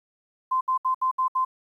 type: tone bursts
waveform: sine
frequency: 1036 Hz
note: C6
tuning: 17 cents flat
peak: -20 dBFS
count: 6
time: 0.51-1.45 s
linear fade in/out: 10 ms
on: 100 ms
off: 68 ms
effects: 10-bit